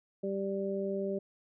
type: harmonic tone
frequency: 196 Hz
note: G3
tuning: in tune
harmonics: 1 / 2 / 3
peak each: -36 / -34 / -37 dBFS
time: 0.23-1.19 s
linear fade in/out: 10 ms
effects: none